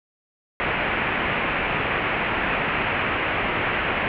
white low-pass noise, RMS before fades -24 dBFS, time 0.6-4.08 s, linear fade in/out 0 ms, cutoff 2700 Hz, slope 48 dB/octave, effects none

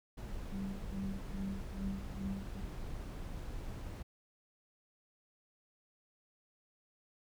brown noise, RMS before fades -43 dBFS, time 0.17-4.03 s, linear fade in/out 10 ms
sine tone with tremolo, 194.6 Hz, G3, 12 cents flat, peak -36 dBFS, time 0.52-2.61 s, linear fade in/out 5 ms, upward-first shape sine, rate 2.4 Hz, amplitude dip 100%
effects none

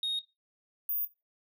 sine tone pair in turn, 3729 / 14916 Hz, A#7 / A#9, 0 / 0 cents, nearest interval 2 octaves, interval 2400 cents, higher second, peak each -26 dBFS, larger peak neither, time 0.03-0.19 / 0.89-1.05 s, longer neither, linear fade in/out 2 ms, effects noise-tail reverb RT60 0.2 s tail -17 dB re dry + tanh soft clip ceiling -28 dBFS

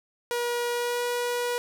sawtooth tone with pitch glide, 480 to 484.7 Hz, B4 to B4, -49 to -32 cents, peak -22 dBFS, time 0.31-1.58 s, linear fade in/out 0 ms, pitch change +17 cents, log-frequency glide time 0.71-1.04 s, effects none

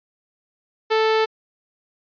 sawtooth tone, 440 Hz, A4, in tune, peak -12 dBFS, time 0.9-1.26 s, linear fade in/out 20 ms, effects resampled to 11025 Hz

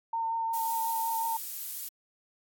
sine tone with vibrato, 909 Hz, A#5, 44 cents flat, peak -28 dBFS, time 0.13-1.37 s, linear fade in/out 5 ms, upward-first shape sine, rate 5.5 Hz, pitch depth 12 cents each way
violet noise, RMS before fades -36 dBFS, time 0.53-1.89 s, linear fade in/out 10 ms
effects AAC 64 kbps

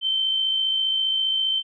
sine tone with amplitude modulation, 3100 Hz, G7, 20 cents flat, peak -18 dBFS, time 0.01-1.63 s, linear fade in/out 50 ms, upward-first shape sine, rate 55 Hz, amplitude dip 40%, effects none

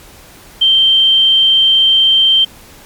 sine tone, 3136 Hz, G7, in tune, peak -6 dBFS, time 0.61-2.45 s, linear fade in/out 10 ms, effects pink hiss -39 dBFS RMS until 2.85 s + MP3 96 kbps

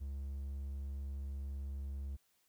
triangle tone, 69 Hz, C#2, 7 cents flat, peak -37 dBFS, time 0-2.17 s, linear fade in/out 20 ms, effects white hiss -75 dBFS RMS until 2.48 s

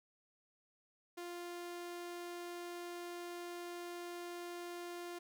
sawtooth tone, 349.2 Hz, F4, in tune, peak -40 dBFS, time 1.17-5.19 s, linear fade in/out 10 ms, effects none

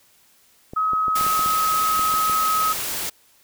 clicks, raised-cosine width 2 ms, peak -21 dBFS, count 10, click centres 0.735 / 0.934 / 1.082 / 1.211 / 1.266 / 1.393 / 1.461 / 1.994 / 2.14 / 2.297 s
sine tone, 1274 Hz, D#6, 41 cents sharp, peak -18 dBFS, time 0.76-2.73 s, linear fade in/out 10 ms
white noise, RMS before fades -27 dBFS, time 1.15-3.1 s, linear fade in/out 10 ms
effects white hiss -57 dBFS RMS until 3.43 s

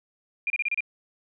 sine tone bursts, 2406 Hz, D7, 41 cents sharp, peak -23 dBFS, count 6, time 0.47-0.806 s, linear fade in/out 2 ms, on 31 ms, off 30 ms, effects none

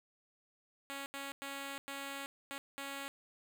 5% pulse tone bursts at uneven times, 276.9 Hz, C#4, 2 cents flat, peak -30 dBFS, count 6, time 0.9-1.06 / 1.14-1.32 / 1.42-1.78 / 1.88-2.26 / 2.51-2.58 / 2.78-3.08 s, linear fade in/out 0 ms, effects none

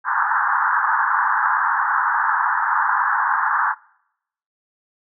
pink band-pass noise, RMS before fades -19 dBFS, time 0.04-3.75 s, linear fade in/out 50 ms, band 840 to 1700 Hz, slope 96 dB/octave, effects noise-tail reverb RT60 0.8 s tail -25 dB re dry

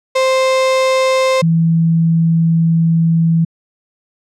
35% pulse / sine tone pair in turn, 523.3 / 164.83 Hz, C5 / E3, 0 / 0 cents, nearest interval octave + minor sixth, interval 2000 cents, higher first, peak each -9 dBFS, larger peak neither, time 0.15-1.42 / 1.42-3.45 s, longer second, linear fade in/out 10 ms, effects low-pass 7000 Hz 12 dB/octave

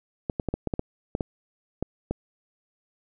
clicks, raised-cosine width 2 ms, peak -13 dBFS, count 11, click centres 0.298 / 0.398 / 0.487 / 0.54 / 0.673 / 0.738 / 0.794 / 1.151 / 1.208 / 1.826 / 2.11 s, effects none

